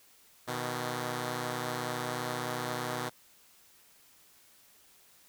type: tone pair together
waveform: 5% pulse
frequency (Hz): 123.47 / 155.56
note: B2 / D#3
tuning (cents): 0 / 0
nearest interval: major third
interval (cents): 400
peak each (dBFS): -23 / -27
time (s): 0.47-3.1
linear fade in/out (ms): 20
effects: white hiss -61 dBFS RMS until 5.28 s